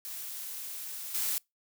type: noise with level steps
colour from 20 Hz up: blue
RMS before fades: -40 / -31 dBFS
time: 0.05-1.38 s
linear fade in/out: 0 ms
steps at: 1.14 s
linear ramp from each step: 10 ms
effects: noise-tail reverb RT60 0.2 s tail -26 dB re dry